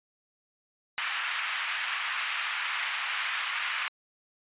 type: band-pass noise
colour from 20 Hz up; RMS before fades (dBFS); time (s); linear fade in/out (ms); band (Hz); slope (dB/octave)
white; -32; 0.98-3.88; 0; 1100 to 2900; 24
effects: resampled to 8000 Hz